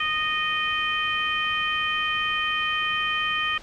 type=harmonic tone; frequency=619 Hz; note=D#5; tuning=9 cents flat; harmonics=2 / 3 / 4 / 5; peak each=-28 / -28 / -28 / -28 dBFS; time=0-3.58 s; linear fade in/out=5 ms; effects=pink hiss -45 dBFS RMS until 3.62 s + low-pass 5000 Hz 12 dB/octave